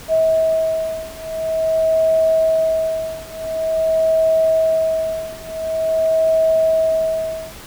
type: beating tone pair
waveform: sine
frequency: 643 / 643.47 Hz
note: E5 / E5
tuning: -43 / -42 cents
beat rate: 0.47 Hz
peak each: -18 / -17 dBFS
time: 0.08-7.54 s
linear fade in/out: 50 ms
effects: pink hiss -37 dBFS RMS until 7.66 s